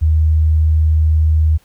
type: tone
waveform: sine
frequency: 78.3 Hz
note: D#2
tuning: 11 cents sharp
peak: -9 dBFS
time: 0.01-1.58 s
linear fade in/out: 20 ms
effects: pink hiss -54 dBFS RMS until 1.64 s